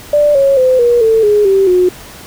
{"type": "tone with pitch steps", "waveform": "sine", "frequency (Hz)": [589, 549.6, 512.8, 478.4, 446.4, 416.5, 388.6, 362.6], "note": ["D5", "C#5", "C5", "A#4", "A4", "G#4", "G4", "F#4"], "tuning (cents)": [5, -15, -35, 45, 25, 5, -15, -35], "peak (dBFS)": -6, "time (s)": [0.13, 1.89], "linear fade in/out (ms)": 5, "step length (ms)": 220, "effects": ["pink hiss -33 dBFS RMS until 2.26 s"]}